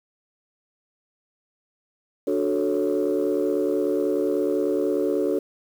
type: chord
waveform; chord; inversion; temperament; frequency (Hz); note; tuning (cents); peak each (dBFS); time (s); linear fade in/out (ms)
sine; D major seventh; none; equal; 293.7 / 370 / 440 / 554.4; D4 / F#4 / A4 / C#5; 0 / 0 / 0 / 0; -25 / -24 / -24 / -27; 2.27-5.39; 5
effects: tanh soft clip ceiling -14 dBFS + 8-bit